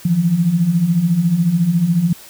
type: beating tone pair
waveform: sine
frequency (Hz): 160 / 174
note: D#3 / F3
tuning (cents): +49 / -6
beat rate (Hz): 14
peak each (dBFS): -19 / -13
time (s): 0.05-2.13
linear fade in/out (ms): 5
effects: white hiss -40 dBFS RMS until 2.29 s